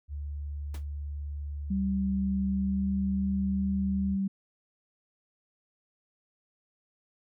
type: tone with pitch glide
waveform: sine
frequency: 72.6 to 75.07 Hz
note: D2 to D2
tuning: -19 to +39 cents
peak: -33 dBFS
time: 0.08-4.18 s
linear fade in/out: 50 ms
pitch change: +58 cents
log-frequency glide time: 2.48-3.05 s
type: noise with exponential decay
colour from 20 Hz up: pink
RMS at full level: -41 dBFS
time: 0.74-0.85 s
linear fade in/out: 5 ms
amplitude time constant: 23 ms
type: tone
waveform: sine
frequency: 194.5 Hz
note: G3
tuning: 13 cents flat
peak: -26 dBFS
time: 1.7-4.28 s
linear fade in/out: 10 ms
effects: none